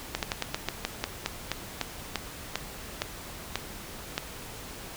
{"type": "slowing click train", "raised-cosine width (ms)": 0.2, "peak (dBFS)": -10, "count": 16, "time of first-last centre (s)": [0.15, 4.179], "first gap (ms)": 78, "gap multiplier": 1.16, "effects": ["pink hiss -42 dBFS RMS until 4.96 s"]}